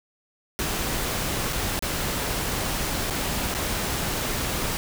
pink noise with dropouts, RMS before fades -27 dBFS, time 0.59-4.77 s, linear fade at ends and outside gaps 0 ms, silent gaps 1.526-1.53 / 1.792-1.824 / 3.1-3.107 / 3.541-3.549 s, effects none

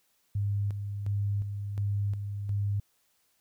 sine tone with tremolo, 101.3 Hz, G#2, 43 cents flat, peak -26 dBFS, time 0.35-2.8 s, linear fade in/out 5 ms, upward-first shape square, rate 1.4 Hz, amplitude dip 50%, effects white hiss -71 dBFS RMS until 3.4 s

